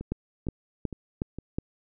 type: two click trains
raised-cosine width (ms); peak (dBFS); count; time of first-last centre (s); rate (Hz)
3; -23 / -15; 4 / 5; 0.01-1.386 / 0.12-1.585; 2.18 / 2.73
effects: none

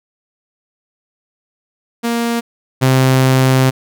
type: tone pair in turn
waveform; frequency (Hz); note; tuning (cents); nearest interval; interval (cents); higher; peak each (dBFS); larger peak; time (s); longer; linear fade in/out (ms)
sawtooth; 234.1 / 130.89; A#3 / C3; +8 / +1; minor seventh; 1007; first; -11 / -5; second; 2.03-2.41 / 2.81-3.71; second; 20
effects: none

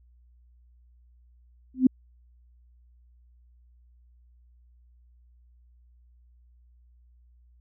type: tone with exponential growth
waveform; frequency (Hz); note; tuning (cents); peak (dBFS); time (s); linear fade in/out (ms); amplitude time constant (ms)
sine; 257.8; C4; -26; -10; 1.74-1.87; 5; 28
effects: added 60 Hz sine -55 dBFS peak until 7.6 s

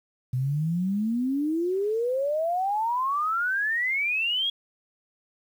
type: exponential sweep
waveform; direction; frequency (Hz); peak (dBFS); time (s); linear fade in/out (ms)
sine; up; 123.5 to 3341; -23; 0.33-4.5; 5
effects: 9-bit

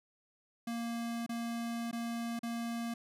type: tone with dropouts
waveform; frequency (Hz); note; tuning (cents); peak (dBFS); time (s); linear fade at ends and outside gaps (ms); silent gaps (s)
square; 233.1; A#3; 0; -36; 0.67-2.94; 5; 1.264-1.292 / 1.913-1.928 / 2.392-2.431
effects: resampled to 32000 Hz

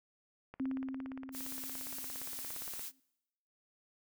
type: click train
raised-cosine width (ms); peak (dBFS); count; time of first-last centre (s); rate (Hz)
0.5; -33; 40; 0.54-2.794; 17.3
type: tone with exponential decay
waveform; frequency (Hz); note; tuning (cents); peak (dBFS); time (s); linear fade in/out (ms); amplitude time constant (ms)
sine; 264.4; C4; +18; -32; 0.6-3; 2; 520
type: noise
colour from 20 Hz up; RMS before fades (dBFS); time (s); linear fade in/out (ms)
blue; -43; 1.32-2.92; 50
effects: noise-tail reverb RT60 0.9 s tail -25 dB re dry

